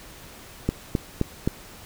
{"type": "click train", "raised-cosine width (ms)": 3, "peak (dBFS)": -8, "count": 4, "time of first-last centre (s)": [0.69, 1.475], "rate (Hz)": 3.82, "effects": ["pink hiss -45 dBFS RMS until 1.85 s"]}